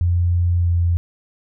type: tone with pitch glide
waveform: sine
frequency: 87.31 to 86.11 Hz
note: F2 to F2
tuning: 0 to -24 cents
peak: -14 dBFS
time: 0.01-0.97 s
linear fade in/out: 0 ms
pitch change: -24 cents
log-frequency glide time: 0.59-0.7 s
effects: none